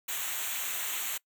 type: noise with comb filter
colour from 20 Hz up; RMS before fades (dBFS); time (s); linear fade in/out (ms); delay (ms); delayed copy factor
white; -34; 0.08-1.18; 10; 0.2; -0.85
effects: noise-tail reverb RT60 0.1 s tail -23 dB re dry